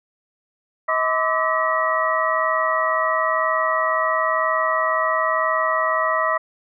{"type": "tone cluster", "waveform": "sine", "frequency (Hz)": [637, 1023, 1164, 1286, 1919], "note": ["D#5", "C6", "D6", "E6", "A#6"], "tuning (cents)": [41, -39, -16, -43, 50], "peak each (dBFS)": [-23, -25, -23, -25, -24], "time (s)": [0.88, 6.38], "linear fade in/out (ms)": 10, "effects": []}